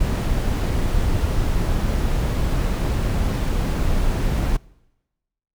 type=noise; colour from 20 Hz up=brown; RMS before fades=-20 dBFS; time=0-4.57 s; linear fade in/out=10 ms; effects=noise-tail reverb RT60 1.0 s tail -24 dB re dry